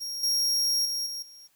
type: tone with level steps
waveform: 40% pulse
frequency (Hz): 5588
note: F8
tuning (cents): 0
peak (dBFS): -31 / -22 / -27 / -32 / -46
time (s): 0-1.48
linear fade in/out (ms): 20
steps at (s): 0.23 / 0.85 / 1.06 / 1.22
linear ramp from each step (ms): 5
effects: white hiss -67 dBFS RMS until 1.55 s